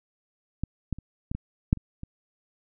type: clicks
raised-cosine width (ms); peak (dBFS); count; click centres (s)
5; -15 / -15 / -28 / -18 / -19 / -6 / -27 / -24; 8; 0.636 / 0.927 / 0.986 / 1.315 / 1.35 / 1.729 / 1.773 / 2.034
effects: none